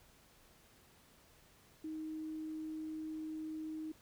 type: tone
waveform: sine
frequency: 313.4 Hz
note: D#4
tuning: 13 cents sharp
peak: -40 dBFS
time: 1.84-3.92 s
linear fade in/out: 5 ms
effects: pink hiss -65 dBFS RMS until 4.01 s